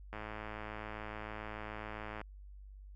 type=click train; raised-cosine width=0.5 ms; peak=-28 dBFS; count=224; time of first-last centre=0.13-2.214 s; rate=107 Hz; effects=added 49 Hz sine -49 dBFS peak until 2.95 s